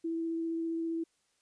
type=tone with vibrato; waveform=sine; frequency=329.6 Hz; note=E4; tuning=in tune; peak=-31 dBFS; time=0.04-1.04 s; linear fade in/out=10 ms; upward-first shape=sine; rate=15 Hz; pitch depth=9 cents each way; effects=white hiss -74 dBFS RMS until 1.41 s + resampled to 22050 Hz